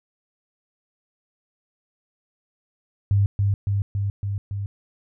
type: tone with echo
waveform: sine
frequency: 100 Hz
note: G2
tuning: 35 cents sharp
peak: -15 dBFS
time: 3.11-3.26 s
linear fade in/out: 0 ms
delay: 280 ms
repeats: 5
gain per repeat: -2 dB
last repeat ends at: 4.66 s
effects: none